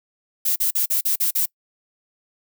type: noise bursts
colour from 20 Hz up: violet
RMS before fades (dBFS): -20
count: 7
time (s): 0.45-1.46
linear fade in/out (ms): 10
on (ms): 110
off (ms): 40
effects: noise-tail reverb RT60 0.1 s tail -25 dB re dry